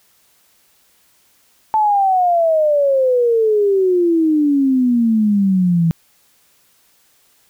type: exponential sweep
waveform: sine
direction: down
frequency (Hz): 880 to 162.3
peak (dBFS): -11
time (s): 1.74-5.91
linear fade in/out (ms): 0
effects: white hiss -56 dBFS RMS until 7.49 s